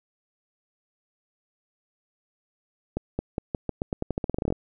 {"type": "accelerating click train", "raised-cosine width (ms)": 2, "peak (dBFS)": -13, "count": 19, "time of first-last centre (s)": [2.97, 4.524], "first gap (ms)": 220, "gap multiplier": 0.87, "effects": []}